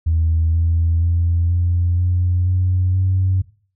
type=tone with pitch steps; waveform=sine; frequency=81.1 / 83.09 / 85.13 / 87.22 / 89.36 / 91.56 / 93.81 Hz; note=E2 / E2 / F2 / F2 / F2 / F#2 / F#2; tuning=-28 / +14 / -44 / -2 / +40 / -18 / +24 cents; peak=-13 dBFS; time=0.06-3.42 s; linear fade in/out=10 ms; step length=480 ms; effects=noise-tail reverb RT60 0.4 s tail -17 dB re dry + tanh soft clip ceiling -9 dBFS